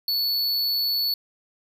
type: tone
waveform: square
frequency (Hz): 4435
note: C#8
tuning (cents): 0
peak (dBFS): -22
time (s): 0.08-1.14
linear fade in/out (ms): 2
effects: none